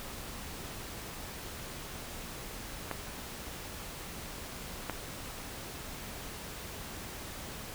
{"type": "clicks", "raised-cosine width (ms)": 0.5, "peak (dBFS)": -18, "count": 2, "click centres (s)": [2.913, 4.897], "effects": ["pink hiss -43 dBFS RMS until 7.74 s"]}